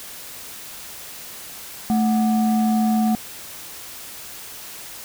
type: tone pair together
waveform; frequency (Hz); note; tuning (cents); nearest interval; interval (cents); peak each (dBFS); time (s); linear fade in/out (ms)
sine; 219.5 / 738.9; A3 / F#5; -4 / -3; octave + major sixth; 2101; -15 / -22; 1.9-3.15; 0
effects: tanh soft clip ceiling -12 dBFS + white hiss -37 dBFS RMS until 5.04 s